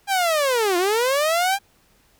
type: linear two-way sweep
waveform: sawtooth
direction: down then up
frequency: 809 to 342.1 to 809 Hz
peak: -14 dBFS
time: 0.07-1.59 s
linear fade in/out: 50 ms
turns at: 0.77 s
effects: pink hiss -59 dBFS RMS until 2.19 s